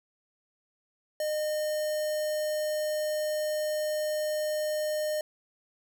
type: tone with notch filter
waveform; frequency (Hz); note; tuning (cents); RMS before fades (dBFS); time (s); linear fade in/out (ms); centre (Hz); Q
square; 610; D#5; -34; -30; 1.2-5.21; 2; 2400; 1.1
effects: none